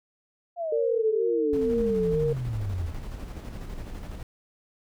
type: exponential sweep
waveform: sine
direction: down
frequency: 708 to 77.78 Hz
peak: -27 dBFS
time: 0.56-2.93 s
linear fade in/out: 50 ms
type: tone with vibrato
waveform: sine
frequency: 452 Hz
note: A4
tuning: 47 cents sharp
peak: -23 dBFS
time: 0.72-2.33 s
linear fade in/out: 5 ms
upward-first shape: sine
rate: 2.1 Hz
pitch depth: 56 cents each way
type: noise with tremolo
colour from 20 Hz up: brown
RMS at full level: -35 dBFS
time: 1.53-4.23 s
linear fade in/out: 2 ms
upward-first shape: square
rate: 12 Hz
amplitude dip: 35%
effects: none